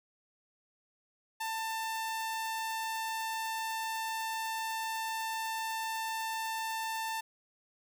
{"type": "tone", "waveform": "sawtooth", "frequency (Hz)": 892, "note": "A5", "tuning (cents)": 23, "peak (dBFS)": -30, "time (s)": [1.4, 7.21], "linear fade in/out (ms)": 10, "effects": []}